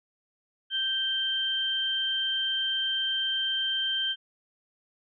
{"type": "tone pair together", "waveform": "sine", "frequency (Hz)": [1568, 3136], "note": ["G6", "G7"], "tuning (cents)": [0, 0], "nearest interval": "octave", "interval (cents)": 1200, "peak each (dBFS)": [-34, -26], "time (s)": [0.7, 4.16], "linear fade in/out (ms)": 50, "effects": []}